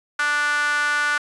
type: tone with high-pass filter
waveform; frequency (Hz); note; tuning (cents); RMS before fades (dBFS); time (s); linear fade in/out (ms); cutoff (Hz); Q
sawtooth; 293.7; D4; 0; -21; 0.19-1.18; 5; 1400; 6.5
effects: resampled to 22050 Hz